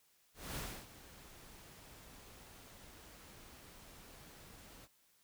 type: noise with ADSR envelope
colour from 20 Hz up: pink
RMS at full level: -42 dBFS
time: 0.34-4.88 s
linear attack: 220 ms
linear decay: 300 ms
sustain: -15 dB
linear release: 40 ms
effects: white hiss -72 dBFS RMS until 5.23 s